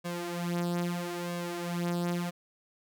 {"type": "tone with flanger", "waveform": "sawtooth", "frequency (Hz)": 174, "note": "F3", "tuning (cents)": -6, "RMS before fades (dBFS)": -33, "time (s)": [0.04, 2.31], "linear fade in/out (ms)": 20, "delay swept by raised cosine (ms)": [1.8, 6], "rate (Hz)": 0.77, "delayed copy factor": 0.75, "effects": []}